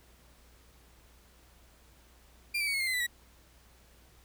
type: tone with pitch steps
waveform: 35% pulse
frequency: 2386 / 2314 / 2244 / 2177 / 2111 / 2047 / 1985.6 / 1925.8 Hz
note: D7 / D7 / C#7 / C#7 / C7 / C7 / B6 / B6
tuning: +27 / -26 / +21 / -32 / +15 / -38 / +9 / -44 cents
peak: -27 dBFS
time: 2.54-3.068 s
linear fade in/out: 10 ms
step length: 66 ms
effects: added 60 Hz sine -60 dBFS peak until 4.24 s + pink hiss -62 dBFS RMS until 4.24 s